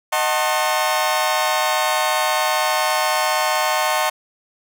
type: chord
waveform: sawtooth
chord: D# diminished seventh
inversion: none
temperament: just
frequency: 622.3 / 746.7 / 896 / 1075.3 Hz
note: D#5 / F#5 / A5 / C6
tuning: 0 / +16 / +31 / +47 cents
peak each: -19 dBFS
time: 0.12-4.1 s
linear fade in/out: 10 ms
effects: none